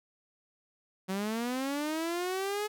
sawtooth linear sweep, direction up, 185 to 426 Hz, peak -27 dBFS, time 1.08-2.68 s, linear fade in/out 20 ms, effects none

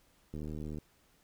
click train, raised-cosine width 3 ms, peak -29 dBFS, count 35, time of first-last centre 0.34-0.785 s, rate 76.4 Hz, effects pink hiss -68 dBFS RMS until 1.23 s

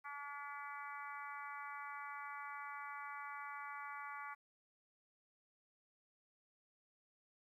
harmonic tone, 286.2 Hz, D4, 45 cents flat, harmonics 3 / 4 / 5 / 6 / 7 / 8, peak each -52 / -49 / -52 / -58 / -53 / -57 dBFS, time 0.04-4.35 s, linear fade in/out 20 ms, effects 13-bit

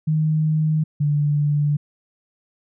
sine tone pair in turn, 155.56 / 146.83 Hz, D#3 / D3, 0 / 0 cents, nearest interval minor second, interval 100 cents, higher first, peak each -16 dBFS, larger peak neither, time 0.07-0.84 / 1-1.77 s, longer neither, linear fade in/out 10 ms, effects none

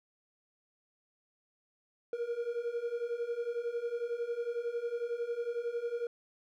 triangle beating tone pair, 466.2 / 477.2 Hz, A#4 / A#4, 0 / +41 cents, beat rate 11 Hz, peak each -36 / -33 dBFS, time 2.13-6.07 s, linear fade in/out 2 ms, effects none

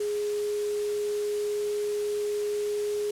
sine tone in noise, 415.3 Hz, G#4, in tune, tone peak -26 dBFS, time 0-3.11 s, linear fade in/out 5 ms, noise white, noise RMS -42 dBFS, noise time 0-3.11 s, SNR +13 dB, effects low-pass 10000 Hz 12 dB/octave

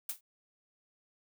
blue noise with exponential decay, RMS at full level -31 dBFS, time 0.09-0.21 s, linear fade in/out 5 ms, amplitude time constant 24 ms, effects none

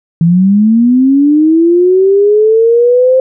sine linear sweep, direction up, 162.4 to 524 Hz, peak -4 dBFS, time 0.21-3.2 s, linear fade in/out 2 ms, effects none

